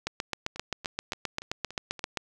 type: two click trains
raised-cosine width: 0.2 ms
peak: -12 / -24 dBFS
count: 17 / 6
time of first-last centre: 0.07-2.172 / 0.56-1.993 s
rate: 7.61 / 3.49 Hz
effects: none